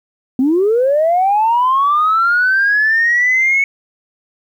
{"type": "linear sweep", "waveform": "sine", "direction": "up", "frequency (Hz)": [246.9, 2217], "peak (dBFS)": -9, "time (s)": [0.39, 3.64], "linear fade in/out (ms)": 2, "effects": ["tanh soft clip ceiling -6 dBFS", "8-bit"]}